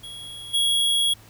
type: tone with level steps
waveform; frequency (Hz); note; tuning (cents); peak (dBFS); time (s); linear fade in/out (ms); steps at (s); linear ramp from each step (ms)
square; 3322; G#7; 0; -36 / -19; 0.03-1.14; 10; 0.53; 20
effects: added 108 Hz sine -51 dBFS peak until 1.29 s + pink hiss -51 dBFS RMS until 1.29 s